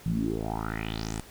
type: tone with low-pass filter sweep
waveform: 10% pulse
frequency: 54.6 Hz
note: A1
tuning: 13 cents flat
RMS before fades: -31 dBFS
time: 0.06-1.21 s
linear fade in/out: 0 ms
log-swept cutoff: 150 to 9800 Hz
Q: 5.4
effects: pink hiss -50 dBFS RMS until 1.3 s